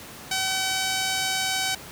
sawtooth tone with band-pass filter, 761 Hz, F#5, 48 cents sharp, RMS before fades -26 dBFS, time 0.31-1.75 s, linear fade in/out 5 ms, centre 5400 Hz, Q 0.64, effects pink hiss -41 dBFS RMS until 1.91 s + high-pass 80 Hz 12 dB/octave

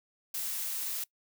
blue noise, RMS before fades -35 dBFS, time 0.34-1.04 s, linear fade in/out 5 ms, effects noise-tail reverb RT60 0.1 s tail -22 dB re dry

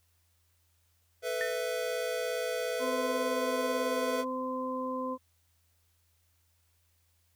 square chord, A suspended second, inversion none, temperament equal with one note detuned, 440 / 497.3 / 659.3 Hz, A4 / B4 / E5, 0 / +12 / 0 cents, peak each -39 / -34 / -37 dBFS, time 1.22-4.25 s, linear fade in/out 50 ms
sine tone with exponential decay, 1807 Hz, A6, 46 cents sharp, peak -28 dBFS, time 1.41-1.63 s, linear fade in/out 0 ms, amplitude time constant 47 ms
harmonic tone, 257.8 Hz, C4, 26 cents flat, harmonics 1 / 2 / 4, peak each -36 / -36 / -36 dBFS, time 2.79-5.18 s, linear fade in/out 50 ms
effects added 84 Hz sine -70 dBFS peak until 7.35 s + white hiss -73 dBFS RMS until 7.35 s

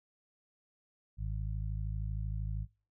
harmonic tone, 52.9 Hz, G#1, 33 cents sharp, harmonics 1 / 2 / 3, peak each -35 / -38 / -45 dBFS, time 1.17-2.67 s, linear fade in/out 50 ms, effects noise-tail reverb RT60 0.4 s tail -26 dB re dry

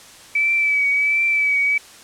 sine tone with vibrato, 2300 Hz, D7, 37 cents flat, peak -15 dBFS, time 0.35-1.78 s, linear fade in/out 5 ms, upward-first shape triangle, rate 1.4 Hz, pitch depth 39 cents each way, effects white hiss -43 dBFS RMS until 2.03 s + low-pass 9000 Hz 12 dB/octave

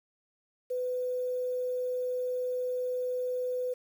sine tone with quantisation, 501 Hz, B4, 25 cents sharp, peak -29 dBFS, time 0.7-3.74 s, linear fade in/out 10 ms, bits 9, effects none

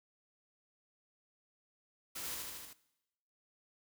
white noise with echo, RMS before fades -43 dBFS, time 2.15-2.35 s, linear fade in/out 10 ms, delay 77 ms, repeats 5, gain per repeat -2 dB, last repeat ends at 2.735 s, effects noise-tail reverb RT60 0.9 s tail -19 dB re dry

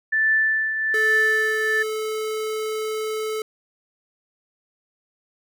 sine tone with tremolo, 1760 Hz, A6, in tune, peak -15 dBFS, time 0.12-1.83 s, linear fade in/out 10 ms, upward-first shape triangle, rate 1.2 Hz, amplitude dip 60%
square tone, 434.3 Hz, A4, 23 cents flat, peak -25 dBFS, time 0.94-3.42 s, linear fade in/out 2 ms
effects none

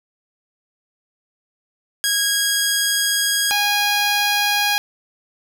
10% pulse tone pair in turn, 1643 / 821.5 Hz, G#6 / G#5, -19 / -19 cents, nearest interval octave, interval 1200 cents, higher first, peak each -8 dBFS, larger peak neither, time 2.04-3.51 / 3.51-4.78 s, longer first, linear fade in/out 0 ms, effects none

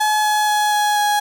35% pulse tone with pitch steps, 852 / 846.6 / 841.2 / 835.9 / 830.6 Hz, G#5 / G#5 / G#5 / G#5 / G#5, +44 / +33 / +22 / +11 / 0 cents, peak -13 dBFS, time 0-1.2 s, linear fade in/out 10 ms, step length 240 ms, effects none

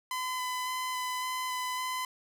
sawtooth tone with vibrato, 1012 Hz, B5, 42 cents sharp, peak -28 dBFS, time 0.11-2.05 s, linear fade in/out 2 ms, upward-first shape square, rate 1.8 Hz, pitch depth 9 cents each way, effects none

